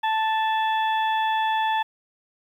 harmonic tone with a mistuned harmonic, 880 Hz, A5, in tune, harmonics 1 / 2 / 3 / 4, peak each -21 / -29 / -36 / -34 dBFS, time 0.03-1.83 s, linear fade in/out 10 ms, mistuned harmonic 4, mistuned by -43 cents, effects 9-bit

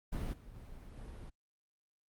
brown noise with level steps, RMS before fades -37 / -53 / -50 / -47 dBFS, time 0.12-1.3 s, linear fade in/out 10 ms, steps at 0.32 / 0.54 / 0.96 s, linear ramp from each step 20 ms, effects Opus 32 kbps

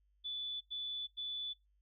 sine tone bursts, 3473 Hz, A7, 23 cents flat, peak -38 dBFS, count 3, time 0.24-1.538 s, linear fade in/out 20 ms, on 370 ms, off 94 ms, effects noise-tail reverb RT60 0.2 s tail -24 dB re dry + added 50 Hz sine -70 dBFS peak until 1.81 s

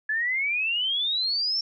sine exponential sweep, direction up, 1704 to 5500 Hz, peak -23 dBFS, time 0.09-1.61 s, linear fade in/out 5 ms, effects none

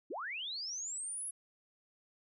sine linear sweep, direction up, 233.1 to 10940 Hz, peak -38 dBFS, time 0.1-1.31 s, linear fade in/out 10 ms, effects none

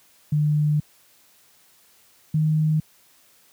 sine tone pair in turn, 150 / 155.2 Hz, D3 / D#3, +37 / -4 cents, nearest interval minor second, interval 59 cents, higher second, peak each -17 dBFS, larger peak neither, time 0.32-0.8 / 2.34-2.8 s, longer first, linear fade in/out 5 ms, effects white hiss -57 dBFS RMS until 3.52 s + high-pass 60 Hz 12 dB/octave

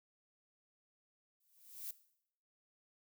violet noise with exponential growth, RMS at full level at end -41 dBFS, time 1.4-1.91 s, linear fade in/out 5 ms, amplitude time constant 110 ms, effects noise-tail reverb RT60 0.7 s tail -17 dB re dry

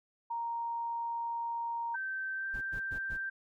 sine tone, 932.3 Hz, A#5, in tune, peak -33 dBFS, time 0.3-1.96 s, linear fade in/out 10 ms
sine tone with pitch glide, 1552 to 1570.9 Hz, G6 to G6, -18 to +3 cents, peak -34 dBFS, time 1.94-3.3 s, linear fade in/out 10 ms, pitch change +21 cents, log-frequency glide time 2.35-2.47 s
brown noise bursts, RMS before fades -44 dBFS, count 4, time 2.53-3.178 s, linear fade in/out 20 ms, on 87 ms, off 100 ms
effects none

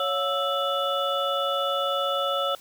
sine tone cluster, 557 / 714 / 1318 / 2936 / 3485 Hz, C#5 / F5 / E6 / F#7 / A7, +8 / +38 / -1 / -14 / -17 cents, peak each -27 / -33 / -27 / -34 / -32 dBFS, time 0-2.55 s, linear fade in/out 2 ms, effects white hiss -50 dBFS RMS until 2.6 s

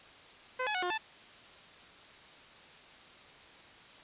15% pulse tone with pitch steps, 510 / 848 / 735 / 357.4 / 879 Hz, C5 / G#5 / F#5 / F4 / A5, -44 / +36 / -12 / +40 / -2 cents, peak -25 dBFS, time 0.59-0.98 s, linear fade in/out 10 ms, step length 78 ms, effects white hiss -54 dBFS RMS until 4.03 s + resampled to 8000 Hz

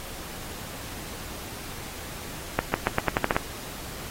accelerating click train, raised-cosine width 0.5 ms, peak -6 dBFS, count 9, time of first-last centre 2.59-3.365 s, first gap 150 ms, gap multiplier 0.87, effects pink hiss -39 dBFS RMS until 4.1 s + AAC 48 kbps

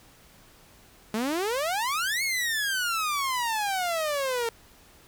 sawtooth exponential two-way sweep, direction up then down, 208.7 to 2217 to 453.3 Hz, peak -22 dBFS, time 1.14-4.49 s, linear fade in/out 2 ms, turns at 2.23 s, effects pink hiss -55 dBFS RMS until 5.07 s

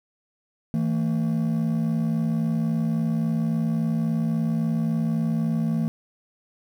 triangle tone pair together, 162.36 / 226 Hz, E3 / A3, -26 / +47 cents, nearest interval tritone, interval 573 cents, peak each -21 dBFS, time 0.74-5.88 s, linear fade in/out 0 ms, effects tanh soft clip ceiling -15 dBFS + 9-bit

